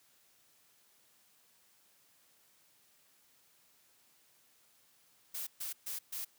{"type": "noise bursts", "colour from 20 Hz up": "blue", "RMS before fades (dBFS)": -40, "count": 4, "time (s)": [5.34, 6.25], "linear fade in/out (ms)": 10, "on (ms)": 130, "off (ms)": 130, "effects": ["white hiss -68 dBFS RMS until 6.38 s", "high-pass 80 Hz 12 dB/octave"]}